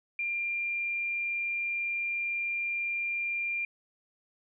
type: tone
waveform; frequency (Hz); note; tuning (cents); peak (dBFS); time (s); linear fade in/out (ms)
sine; 2389; D7; +29; -29; 0.19-3.65; 2
effects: none